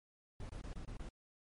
brown noise bursts, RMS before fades -45 dBFS, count 6, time 0.4-1.089 s, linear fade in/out 2 ms, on 94 ms, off 25 ms, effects MP3 48 kbps

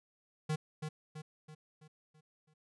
square tone with echo, 154.2 Hz, D#3, 15 cents flat, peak -32 dBFS, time 0.49-0.56 s, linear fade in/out 10 ms, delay 330 ms, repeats 6, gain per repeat -6 dB, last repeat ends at 2.54 s, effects resampled to 24000 Hz

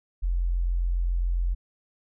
sine tone, 43.65 Hz, F1, in tune, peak -22 dBFS, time 0.22-1.55 s, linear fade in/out 20 ms, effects none

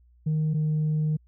sine tone pair in turn, 155.1 / 153.85 Hz, D#3 / D#3, -5 / -19 cents, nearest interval unison, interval 14 cents, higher first, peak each -20 dBFS, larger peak neither, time 0.26-0.54 / 0.54-1.17 s, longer second, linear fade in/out 10 ms, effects tanh soft clip ceiling -20 dBFS + added 60 Hz sine -55 dBFS peak until 1.27 s

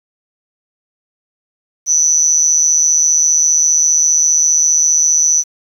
sine tone with amplitude modulation, 5980 Hz, F#8, 17 cents sharp, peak -4 dBFS, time 1.86-5.44 s, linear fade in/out 50 ms, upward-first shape sine, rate 155 Hz, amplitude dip 100%, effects tanh soft clip ceiling 0 dBFS + 7-bit

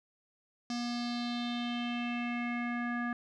square tone with low-pass filter sweep, 240 Hz, B3, 49 cents flat, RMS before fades -35 dBFS, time 0.7-3.13 s, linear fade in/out 2 ms, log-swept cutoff 5400 to 1600 Hz, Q 4.2, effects none

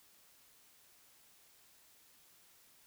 silence, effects white hiss -65 dBFS RMS until 2.86 s

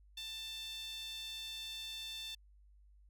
sawtooth tone with high-pass filter, 889 Hz, A5, 18 cents sharp, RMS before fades -45 dBFS, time 0.17-2.35 s, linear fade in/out 5 ms, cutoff 3400 Hz, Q 5.8, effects added 50 Hz sine -60 dBFS peak until 3.09 s

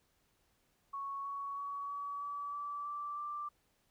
sine tone with pitch steps, 1108.7 / 1118.3 / 1128.1 / 1137.9 / 1147.8 / 1157.8 / 1167.9 / 1178 Hz, C#6 / C#6 / C#6 / C#6 / D6 / D6 / D6 / D6, 0 / +15 / +30 / +45 / -40 / -25 / -10 / +5 cents, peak -38 dBFS, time 0.93-3.49 s, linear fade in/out 10 ms, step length 320 ms, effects pink hiss -75 dBFS RMS until 3.9 s

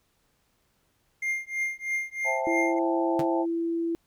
triangle tone with tremolo, 2112 Hz, C7, 16 cents sharp, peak -22 dBFS, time 1.22-2.79 s, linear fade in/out 5 ms, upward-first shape triangle, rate 3.1 Hz, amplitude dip 100%
sine chord, A minor seventh, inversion first, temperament just, 528 / 660 / 792 / 880 Hz, C5 / E5 / G5 / A5, +16 / +2 / +18 / 0 cents, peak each -31 / -31 / -33 / -31 dBFS, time 2.24-3.46 s, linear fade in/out 50 ms
sine tone, 334.2 Hz, E4, 24 cents sharp, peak -25 dBFS, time 2.47-3.95 s, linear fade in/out 0 ms
sawtooth tone with exponential decay, 147.5 Hz, D3, 8 cents sharp, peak -25 dBFS, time 3.19-3.27 s, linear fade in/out 5 ms, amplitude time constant 16 ms
effects pink hiss -70 dBFS RMS until 4.06 s

